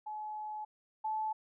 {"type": "tone pair in turn", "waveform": "sine", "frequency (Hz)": [853, 867.9], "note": ["G#5", "A5"], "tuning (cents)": [46, -24], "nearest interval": "unison", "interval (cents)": 30, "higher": "second", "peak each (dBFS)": [-38, -32], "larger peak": "second", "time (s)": [[0.06, 0.65], [1.04, 1.33]], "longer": "first", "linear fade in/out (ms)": 10, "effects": []}